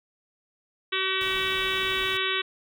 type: harmonic tone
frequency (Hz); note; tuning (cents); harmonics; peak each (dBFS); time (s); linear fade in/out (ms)
380; F#4; +46; 1 / 3 / 4 / 5 / 6 / 7 / 8 / 9 / 10; -33 / -33 / -33 / -33 / -33 / -33 / -33 / -33 / -33; 0.92-2.42; 10
type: noise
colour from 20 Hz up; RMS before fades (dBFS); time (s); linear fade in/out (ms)
pink; -42; 1.21-2.17; 0
effects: none